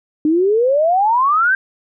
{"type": "exponential sweep", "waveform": "sine", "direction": "up", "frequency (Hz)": [297.1, 1605], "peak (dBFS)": -11, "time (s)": [0.25, 1.55], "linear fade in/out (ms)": 2, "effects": []}